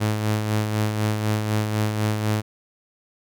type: tone with tremolo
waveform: sawtooth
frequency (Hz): 107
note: A2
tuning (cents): -48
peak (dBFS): -15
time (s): 0-2.42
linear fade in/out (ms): 20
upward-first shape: sine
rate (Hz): 4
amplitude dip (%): 45
effects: none